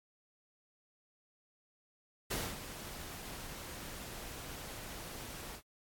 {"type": "noise with ADSR envelope", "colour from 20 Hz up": "pink", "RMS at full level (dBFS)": -35, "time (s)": [2.3, 5.62], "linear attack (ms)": 13, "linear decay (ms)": 240, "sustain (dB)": -11, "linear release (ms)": 75, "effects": ["AAC 64 kbps"]}